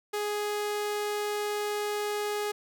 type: tone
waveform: sawtooth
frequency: 416.1 Hz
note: G#4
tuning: 3 cents sharp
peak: -25 dBFS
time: 0.13-2.52 s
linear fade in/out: 10 ms
effects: none